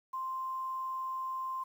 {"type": "tone with quantisation", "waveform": "sine", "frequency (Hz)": 1046.5, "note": "C6", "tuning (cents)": 0, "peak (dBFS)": -34, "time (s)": [0.13, 1.64], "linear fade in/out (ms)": 10, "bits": 10, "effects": []}